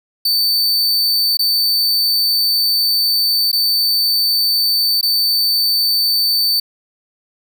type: tone with dropouts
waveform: 45% pulse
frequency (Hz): 4552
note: C#8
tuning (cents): +45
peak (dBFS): -12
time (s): 0.25-6.6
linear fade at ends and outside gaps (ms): 5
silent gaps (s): 1.371-1.391 / 3.517-3.528 / 5.012-5.028
effects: none